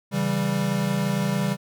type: chord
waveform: square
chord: C# diminished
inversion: none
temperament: equal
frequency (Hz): 138.59 / 164.81 / 196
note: C#3 / E3 / G3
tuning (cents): 0 / 0 / 0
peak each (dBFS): -28 / -29 / -25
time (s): 0.11-1.57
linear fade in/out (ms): 50
effects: none

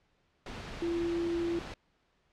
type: tone in noise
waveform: sine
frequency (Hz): 340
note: F4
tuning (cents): -46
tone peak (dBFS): -29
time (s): 0.82-1.59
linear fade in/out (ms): 2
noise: pink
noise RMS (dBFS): -42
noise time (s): 0.46-1.74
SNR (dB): +10
effects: pink hiss -72 dBFS RMS until 2.32 s + low-pass 4000 Hz 12 dB/octave

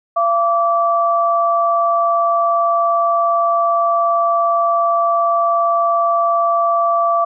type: tone pair together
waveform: sine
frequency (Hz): 681 / 1160.4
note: F5 / D6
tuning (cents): -44 / -21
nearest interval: major sixth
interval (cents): 923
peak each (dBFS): -15 / -15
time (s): 0.16-7.25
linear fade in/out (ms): 10
effects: none

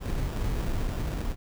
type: noise with sample-and-hold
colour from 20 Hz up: brown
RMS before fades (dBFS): -29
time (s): 0-1.36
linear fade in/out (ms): 50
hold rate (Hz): 2100
effects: none

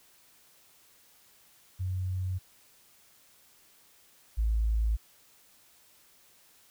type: tone pair in turn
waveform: sine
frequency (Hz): 92.5 / 54.89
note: F#2 / A1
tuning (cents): 0 / -3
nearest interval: major sixth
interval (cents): 903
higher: first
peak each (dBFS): -29 / -24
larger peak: second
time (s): 1.79-2.39 / 4.37-4.97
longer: neither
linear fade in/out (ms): 20
effects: white hiss -61 dBFS RMS until 6.7 s

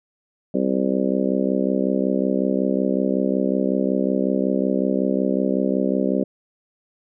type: harmonic tone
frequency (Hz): 65.41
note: C2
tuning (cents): 0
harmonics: 3 / 4 / 5 / 6 / 7 / 8 / 9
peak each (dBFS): -23 / -23 / -27 / -26 / -32 / -27 / -28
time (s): 0.54-6.24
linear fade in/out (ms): 5
effects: none

